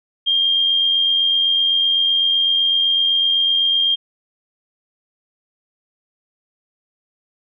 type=tone with amplitude modulation; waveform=sine; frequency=3208 Hz; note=G7; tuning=39 cents sharp; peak=-12 dBFS; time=0.26-3.96 s; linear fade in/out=20 ms; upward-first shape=sine; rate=87.9 Hz; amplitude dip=35%; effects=none